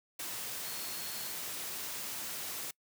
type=tone in noise; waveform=sine; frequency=4305 Hz; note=C8; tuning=49 cents sharp; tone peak=-48 dBFS; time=0.65-1.32 s; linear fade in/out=5 ms; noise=white; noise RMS=-40 dBFS; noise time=0.19-2.71 s; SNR=-11 dB; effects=noise-tail reverb RT60 0.1 s tail -25 dB re dry + high-pass 100 Hz 12 dB/octave